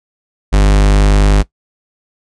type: tone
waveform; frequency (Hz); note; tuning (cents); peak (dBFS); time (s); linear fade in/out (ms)
45% pulse; 50.2; G1; +42; -6; 0.52-1.43; 20
effects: noise-tail reverb RT60 0.1 s tail -19 dB re dry + resampled to 22050 Hz